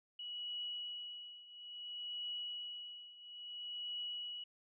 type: tone with tremolo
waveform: sine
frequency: 2927 Hz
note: F#7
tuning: 19 cents flat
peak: -39 dBFS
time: 0.19-4.44 s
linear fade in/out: 5 ms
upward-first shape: triangle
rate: 0.59 Hz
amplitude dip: 85%
effects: none